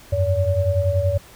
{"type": "tone cluster", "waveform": "sine", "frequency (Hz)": [87.8, 98.3, 570], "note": ["F2", "G2", "C#5"], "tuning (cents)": [10, 5, 48], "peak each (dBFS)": -21, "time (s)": [0.12, 1.18], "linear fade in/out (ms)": 10, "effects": ["pink hiss -46 dBFS RMS until 1.35 s"]}